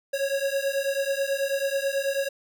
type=beating tone pair; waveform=square; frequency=546 / 555.2 Hz; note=C#5 / C#5; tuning=-26 / +3 cents; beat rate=9.2 Hz; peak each=-28 dBFS; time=0.13-2.29 s; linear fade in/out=10 ms; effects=none